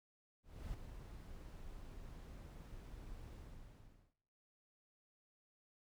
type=noise with ADSR envelope; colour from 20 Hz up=brown; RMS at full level=-45 dBFS; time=0.43-4.14 s; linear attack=310 ms; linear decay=5 ms; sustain=-7 dB; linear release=800 ms; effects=noise-tail reverb RT60 1.0 s tail -23 dB re dry